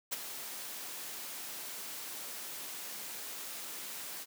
white noise with ADSR envelope, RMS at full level -33 dBFS, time 0.11-4.26 s, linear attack 20 ms, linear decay 22 ms, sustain -10 dB, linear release 43 ms, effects high-pass 200 Hz 12 dB/octave

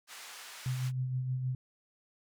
pink band-pass noise, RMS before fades -48 dBFS, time 0.07-0.92 s, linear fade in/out 50 ms, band 1200 to 11000 Hz, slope 12 dB/octave
sine tone with tremolo, 128.4 Hz, C3, 32 cents flat, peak -29 dBFS, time 0.66-1.55 s, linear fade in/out 2 ms, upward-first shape sine, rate 6.4 Hz, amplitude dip 40%
effects none

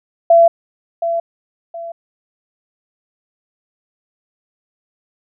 sine tone with echo, 674 Hz, E5, 38 cents sharp, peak -5 dBFS, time 0.3-0.48 s, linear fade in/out 5 ms, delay 720 ms, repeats 2, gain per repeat -10 dB, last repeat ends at 1.92 s, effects none

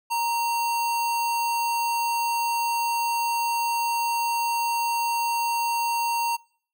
sine tone with sample-and-hold, 935 Hz, A#5, 5 cents sharp, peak -22 dBFS, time 0.1-6.37 s, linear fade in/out 20 ms, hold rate 3675 Hz, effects noise-tail reverb RT60 0.6 s tail -26 dB re dry

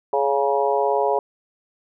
harmonic tone with a mistuned harmonic, 139.7 Hz, C#3, 14 cents sharp, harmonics 3 / 4 / 5 / 6 / 7, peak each -22 / -23 / -24 / -25 / -25 dBFS, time 0.13-1.19 s, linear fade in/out 2 ms, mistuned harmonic 7, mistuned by -30 cents, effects none

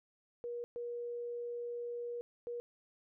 sine tone bursts at uneven times, 477.9 Hz, A#4, 43 cents sharp, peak -38 dBFS, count 3, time 0.44-0.64 / 0.76-2.21 / 2.47-2.6 s, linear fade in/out 0 ms, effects none

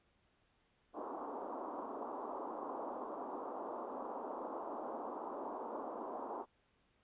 white band-pass noise, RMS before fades -44 dBFS, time 0.93-6.46 s, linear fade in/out 50 ms, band 240 to 1100 Hz, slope 48 dB/octave, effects pink hiss -75 dBFS RMS until 7.03 s + resampled to 8000 Hz

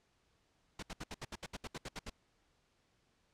pink noise bursts, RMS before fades -43 dBFS, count 13, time 0.79-2.098 s, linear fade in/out 5 ms, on 36 ms, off 70 ms, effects pink hiss -75 dBFS RMS until 3.33 s + low-pass 7000 Hz 12 dB/octave

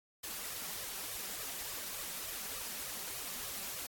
white noise with flanger, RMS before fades -42 dBFS, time 0.23-3.87 s, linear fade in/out 10 ms, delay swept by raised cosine 1.6 to 5.3 ms, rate 3.4 Hz, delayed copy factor +1, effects AAC 64 kbps

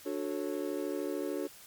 triangle chord, D major seventh, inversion none, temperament just, 293.7 / 367.1 / 440.5 / 550.6 Hz, D4 / F#4 / A4 / C#5, 0 / -14 / +2 / -12 cents, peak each -35 / -35 / -37 / -38 dBFS, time 0.05-1.48 s, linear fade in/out 20 ms, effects white hiss -53 dBFS RMS until 1.66 s + MP3 96 kbps

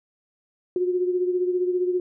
sine beating tone pair, 360.1 / 375.1 Hz, F#4 / F#4, -47 / +24 cents, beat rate 15 Hz, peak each -21 / -29 dBFS, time 0.76-2 s, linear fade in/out 2 ms, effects none

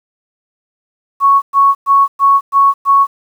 sine tone bursts, 1108.7 Hz, C#6, in tune, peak -5 dBFS, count 6, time 1.2-3.07 s, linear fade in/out 50 ms, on 220 ms, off 110 ms, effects 7-bit

